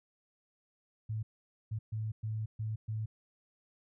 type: tone bursts at uneven times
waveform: sine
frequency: 109.2 Hz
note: A2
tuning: 13 cents flat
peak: -33 dBFS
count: 6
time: 1.09-1.23 / 1.71-1.79 / 1.92-2.12 / 2.23-2.46 / 2.59-2.76 / 2.88-3.06 s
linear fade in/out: 10 ms
effects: none